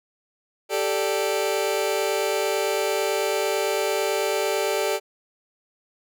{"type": "chord", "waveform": "sawtooth", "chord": "G suspended second", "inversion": "none", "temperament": "just", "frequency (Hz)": [392, 441, 588], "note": ["G4", "A4", "D5"], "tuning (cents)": [0, 4, 2], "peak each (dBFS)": -22, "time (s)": [0.69, 5], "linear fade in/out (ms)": 50, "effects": []}